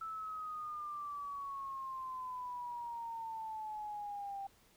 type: exponential sweep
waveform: sine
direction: down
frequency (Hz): 1322 to 784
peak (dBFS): -40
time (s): 0.01-4.47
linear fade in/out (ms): 5
effects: pink hiss -67 dBFS RMS until 4.76 s